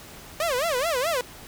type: tone with vibrato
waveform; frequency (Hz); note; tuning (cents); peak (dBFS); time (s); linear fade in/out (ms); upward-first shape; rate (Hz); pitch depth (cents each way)
sawtooth; 579; D5; -25; -19; 0.4-1.21; 2; sine; 4.7; 290
effects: pink hiss -44 dBFS RMS until 1.47 s